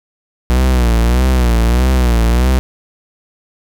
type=tone with vibrato; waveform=45% pulse; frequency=60.6 Hz; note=B1; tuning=32 cents flat; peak=-9 dBFS; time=0.5-2.59 s; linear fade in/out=0 ms; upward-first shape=sine; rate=1.6 Hz; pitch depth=110 cents each way; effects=none